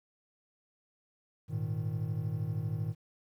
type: chord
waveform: triangle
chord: Ab suspended second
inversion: none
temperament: equal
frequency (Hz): 103.83 / 116.54 / 155.56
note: Ab2 / Bb2 / Eb3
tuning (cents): 0 / 0 / 0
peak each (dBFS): -34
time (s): 1.48-2.95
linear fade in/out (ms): 50
effects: 11-bit